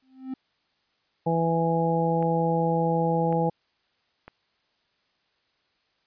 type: tone with exponential growth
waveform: triangle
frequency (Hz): 261.6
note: C4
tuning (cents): 0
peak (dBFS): -25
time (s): 0.02-0.34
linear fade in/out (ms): 5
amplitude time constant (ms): 69
type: harmonic tone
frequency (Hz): 165.6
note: E3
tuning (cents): +8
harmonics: 1 / 2 / 3 / 4 / 5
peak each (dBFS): -25 / -31 / -26 / -33 / -27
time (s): 1.26-3.5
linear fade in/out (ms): 10
type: clicks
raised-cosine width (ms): 0.5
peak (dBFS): -27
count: 3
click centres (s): 2.226 / 3.326 / 4.28
effects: white hiss -70 dBFS RMS until 6.06 s + resampled to 11025 Hz